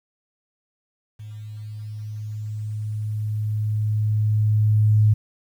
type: tone with level ramp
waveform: sine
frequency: 106.9 Hz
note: A2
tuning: 49 cents flat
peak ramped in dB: -34 to -12 dBFS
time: 1.19-5.14 s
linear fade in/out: 10 ms
effects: 9-bit